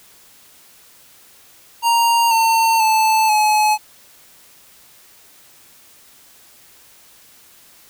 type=tone with pitch steps; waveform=square; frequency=932.3 / 904.7 / 877.9 / 852 Hz; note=A#5 / A5 / A5 / G#5; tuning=0 / +48 / -4 / +44 cents; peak=-13 dBFS; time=1.82-3.78 s; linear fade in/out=50 ms; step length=490 ms; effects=white hiss -48 dBFS RMS until 7.89 s